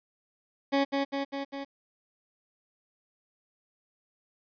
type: tone with echo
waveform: 20% pulse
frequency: 277.2 Hz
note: C#4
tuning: in tune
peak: -18 dBFS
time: 0.72-0.85 s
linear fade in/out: 20 ms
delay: 200 ms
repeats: 4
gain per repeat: -3 dB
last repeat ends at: 1.65 s
effects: resampled to 11025 Hz + 10-bit